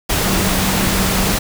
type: tone in noise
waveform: sine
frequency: 190 Hz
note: F#3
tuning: 46 cents sharp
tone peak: -20 dBFS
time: 0.23-1.33 s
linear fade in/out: 10 ms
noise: pink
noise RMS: -17 dBFS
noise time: 0.09-1.39 s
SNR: -6 dB
effects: none